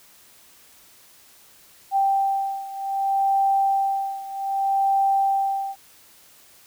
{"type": "beating tone pair", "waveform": "sine", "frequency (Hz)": [784, 784.64], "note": ["G5", "G5"], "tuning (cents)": [0, 1], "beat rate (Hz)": 0.64, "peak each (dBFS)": [-21, -24], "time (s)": [1.91, 5.76], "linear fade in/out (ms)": 50, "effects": ["white hiss -52 dBFS RMS until 6.66 s"]}